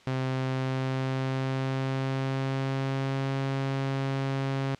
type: tone with pitch glide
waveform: sawtooth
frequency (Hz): 130.81 to 135.58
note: C3 to C#3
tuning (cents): 0 to -38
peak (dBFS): -23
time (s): 0.07-4.75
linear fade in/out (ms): 2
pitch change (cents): +62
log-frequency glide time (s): 0.3-3.37
effects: white hiss -55 dBFS RMS until 4.79 s + low-pass 4000 Hz 12 dB/octave